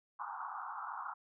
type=band-pass noise; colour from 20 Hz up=white; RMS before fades=-43 dBFS; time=0.19-1.14 s; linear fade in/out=10 ms; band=770 to 1400 Hz; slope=96 dB/octave; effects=none